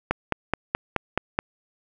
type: click train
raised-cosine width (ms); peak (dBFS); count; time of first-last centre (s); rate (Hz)
0.5; -6; 7; 0.11-1.389; 4.69
effects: none